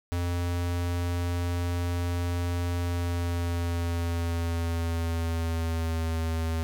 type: tone with pitch glide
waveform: square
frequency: 87.31 to 81.46 Hz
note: F2 to E2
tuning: 0 to -20 cents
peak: -27 dBFS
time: 0.12-6.63 s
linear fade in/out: 0 ms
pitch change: -120 cents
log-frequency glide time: 2.78-6.17 s
effects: none